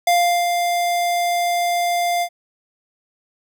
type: tone with ADSR envelope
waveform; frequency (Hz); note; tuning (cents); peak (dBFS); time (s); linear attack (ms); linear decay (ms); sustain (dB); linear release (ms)
square; 698.5; F5; 0; -13; 0.07-2.29; 4; 380; -5; 70
effects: none